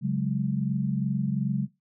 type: chord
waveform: sine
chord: C# suspended fourth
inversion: none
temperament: equal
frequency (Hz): 138.59 / 185 / 207.7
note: C#3 / F#3 / G#3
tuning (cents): 0 / 0 / 0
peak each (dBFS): -27 / -28 / -29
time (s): 0.01-1.68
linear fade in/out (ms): 50
effects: noise-tail reverb RT60 0.2 s tail -18 dB re dry